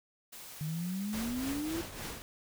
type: noise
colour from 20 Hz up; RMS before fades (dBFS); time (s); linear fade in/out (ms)
white; -48; 0.32-1.74; 10
type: exponential sweep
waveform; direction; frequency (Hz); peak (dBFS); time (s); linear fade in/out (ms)
sine; up; 149.4 to 341.4; -33; 0.61-1.81; 0
type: noise with tremolo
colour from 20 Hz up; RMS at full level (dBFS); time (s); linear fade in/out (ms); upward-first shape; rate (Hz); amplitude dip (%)
pink; -39; 1.13-2.22; 0; triangle; 3.5; 65
effects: none